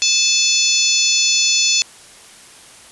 harmonic tone, 870 Hz, A5, 20 cents flat, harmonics 3 / 4 / 5 / 6 / 7 / 8, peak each -20 / -20 / -20 / -20 / -20 / -20 dBFS, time 0.02-1.82 s, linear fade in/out 0 ms, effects white hiss -42 dBFS RMS until 2.91 s + resampled to 24000 Hz

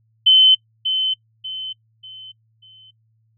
sine tone with echo, 3059 Hz, G7, 43 cents flat, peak -8 dBFS, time 0.26-0.55 s, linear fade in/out 10 ms, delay 590 ms, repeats 4, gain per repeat -9 dB, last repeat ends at 2.91 s, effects noise-tail reverb RT60 0.1 s tail -23 dB re dry + added 111 Hz sine -59 dBFS peak until 3.37 s

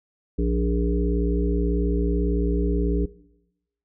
harmonic tone with a mistuned harmonic, 58.27 Hz, A#1, in tune, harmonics 1 / 3 / 5 / 7 / 8, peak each -22 / -27 / -27 / -29 / -35 dBFS, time 0.38-3.06 s, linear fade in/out 10 ms, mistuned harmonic 3, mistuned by +24 cents, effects noise-tail reverb RT60 0.9 s tail -20 dB re dry

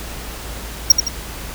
square tone with echo, 5610 Hz, F8, 7 cents sharp, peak -3 dBFS, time 0.9-0.92 s, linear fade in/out 5 ms, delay 82 ms, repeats 2, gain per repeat -7 dB, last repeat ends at 1.084 s, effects added 55 Hz sine -32 dBFS peak until 1.54 s + pink hiss -32 dBFS RMS until 1.54 s

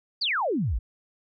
sine exponential sweep, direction down, 4983 to 44.41 Hz, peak -23 dBFS, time 0.21-0.79 s, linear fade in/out 10 ms, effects none

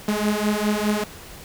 sawtooth beating tone pair, 207.7 / 212.6 Hz, G#3 / G#3, 0 / +41 cents, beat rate 4.9 Hz, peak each -19 dBFS, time 0.08-1.04 s, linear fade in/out 5 ms, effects pink hiss -41 dBFS RMS until 1.44 s

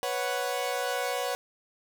sawtooth chord, B suspended second, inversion none, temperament equal, 493.9 / 554.4 / 740 Hz, B4 / C#5 / F#5, 0 / 0 / 0 cents, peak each -29 dBFS, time 0.03-1.35 s, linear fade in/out 0 ms, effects none

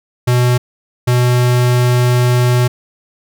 square tone pair in turn, 123.47 / 123.47 Hz, B2 / B2, 0 / 0 cents, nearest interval unison, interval 0 cents, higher neither, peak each -10 dBFS, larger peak neither, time 0.27-0.58 / 1.07-2.68 s, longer second, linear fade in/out 10 ms, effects none

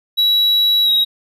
triangle tone with pitch glide, 3900 to 3820 Hz, B7 to A#7, -23 to +42 cents, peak -10 dBFS, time 0.17-1.05 s, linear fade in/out 20 ms, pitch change -35 cents, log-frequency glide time 0.84-0.9 s, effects none

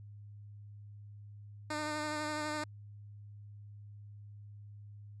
10% pulse tone with vibrato, 302.8 Hz, D#4, 47 cents flat, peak -27 dBFS, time 1.7-2.64 s, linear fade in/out 5 ms, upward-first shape sine, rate 12 Hz, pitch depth 21 cents each way, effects added 103 Hz sine -48 dBFS peak until 5.2 s + resampled to 22050 Hz

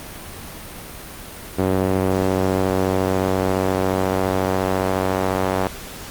sawtooth tone with band-pass filter sweep, 94.3 Hz, F#2, 33 cents sharp, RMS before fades -20 dBFS, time 1.58-5.68 s, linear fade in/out 10 ms, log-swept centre 440 to 740 Hz, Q 0.96, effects pink hiss -35 dBFS RMS until 6.1 s + Opus 32 kbps

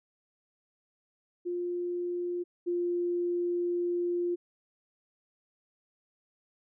sine tone pair in turn, 352.2 / 350 Hz, F4 / F4, +15 / +4 cents, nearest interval unison, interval 11 cents, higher first, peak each -30 / -27 dBFS, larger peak second, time 1.45-2.44 / 2.66-4.36 s, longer second, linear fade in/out 20 ms, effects none

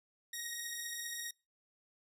10% pulse beating tone pair, 1868 / 1883 Hz, A#6 / A#6, +3 / +17 cents, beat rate 15 Hz, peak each -37 / -32 dBFS, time 0.33-1.31 s, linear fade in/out 5 ms, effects noise-tail reverb RT60 0.3 s tail -26 dB re dry

